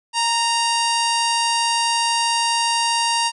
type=harmonic tone with a mistuned harmonic; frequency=932.3 Hz; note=A#5; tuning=in tune; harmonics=1 / 2 / 3 / 4 / 5 / 6 / 7 / 8 / 9 / 10; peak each=-20 / -30 / -24 / -31 / -25 / -29 / -33 / -37 / -32 / -31 dBFS; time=0.13-3.32 s; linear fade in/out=50 ms; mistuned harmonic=2; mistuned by=-24 cents; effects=none